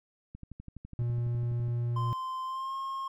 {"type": "click train", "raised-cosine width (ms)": 5, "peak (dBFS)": -31, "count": 17, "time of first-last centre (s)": [0.35, 1.683], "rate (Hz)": 12}
{"type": "tone", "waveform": "triangle", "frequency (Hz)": 119.4, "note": "A#2", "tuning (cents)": 42, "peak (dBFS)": -26, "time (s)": [0.99, 2.13], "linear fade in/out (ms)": 0}
{"type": "tone with pitch glide", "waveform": "triangle", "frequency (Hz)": [1039, 1075], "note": ["C6", "C6"], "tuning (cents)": [-12, 47], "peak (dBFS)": -31, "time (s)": [1.96, 3.08], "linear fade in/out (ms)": 5, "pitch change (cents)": 59, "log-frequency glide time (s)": [2.44, 2.75]}
{"effects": []}